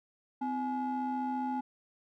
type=ring-modulated tone; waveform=triangle; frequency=293.7 Hz; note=D4; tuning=in tune; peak=-26 dBFS; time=0.41-1.61 s; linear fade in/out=10 ms; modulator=550 Hz; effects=none